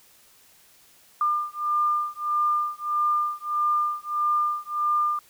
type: beating tone pair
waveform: sine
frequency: 1200 / 1201.6 Hz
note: D6 / D6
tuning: +37 / +39 cents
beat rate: 1.6 Hz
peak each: -25 dBFS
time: 1.21-5.19 s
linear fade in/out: 2 ms
effects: white hiss -56 dBFS RMS until 5.29 s